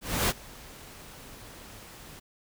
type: noise with ADSR envelope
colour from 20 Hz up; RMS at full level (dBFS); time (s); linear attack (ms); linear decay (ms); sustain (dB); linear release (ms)
pink; -24; 0.01-2.2; 280; 36; -23; 13
effects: none